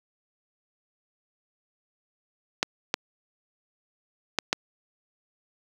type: clicks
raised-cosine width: 0.2 ms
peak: -5 dBFS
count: 4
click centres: 2.629 / 2.941 / 4.387 / 4.529 s
effects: high-pass 150 Hz 12 dB/octave + 7-bit